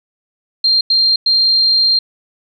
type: tone bursts at uneven times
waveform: sine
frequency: 4186 Hz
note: C8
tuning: in tune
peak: -9 dBFS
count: 3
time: 0.64-0.81 / 0.9-1.16 / 1.26-1.99 s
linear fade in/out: 5 ms
effects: none